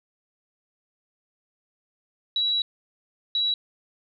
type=tone bursts at uneven times; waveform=sine; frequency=3903 Hz; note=B7; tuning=21 cents flat; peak=-21 dBFS; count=2; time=2.36-2.62 / 3.35-3.54 s; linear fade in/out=2 ms; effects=none